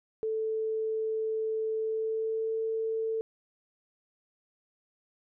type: tone with pitch glide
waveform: sine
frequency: 440 to 445.6 Hz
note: A4 to A4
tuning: 0 to +22 cents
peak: -28 dBFS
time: 0.23-3.21 s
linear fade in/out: 0 ms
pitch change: +22 cents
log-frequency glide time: 1.77-2.57 s
effects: none